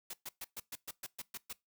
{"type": "noise bursts", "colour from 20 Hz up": "white", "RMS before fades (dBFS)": -43, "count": 10, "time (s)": [0.1, 1.53], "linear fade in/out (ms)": 5, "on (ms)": 35, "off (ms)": 120, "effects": ["noise-tail reverb RT60 0.2 s tail -22 dB re dry"]}